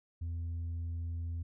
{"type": "tone", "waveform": "sine", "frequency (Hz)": 84, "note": "E2", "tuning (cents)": 33, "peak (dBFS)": -32, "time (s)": [0.21, 1.43], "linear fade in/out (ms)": 10, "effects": ["tanh soft clip ceiling -34 dBFS"]}